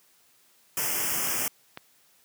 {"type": "band-stop noise", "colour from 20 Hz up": "white", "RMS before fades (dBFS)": -28, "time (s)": [0.77, 1.48], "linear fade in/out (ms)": 2, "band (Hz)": [3200, 5000], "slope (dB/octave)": 96}
{"type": "clicks", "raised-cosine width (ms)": 0.3, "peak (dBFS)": [-18, -21], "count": 2, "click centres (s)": [1.272, 1.774]}
{"effects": ["white hiss -62 dBFS RMS until 2.24 s", "high-pass 100 Hz 12 dB/octave"]}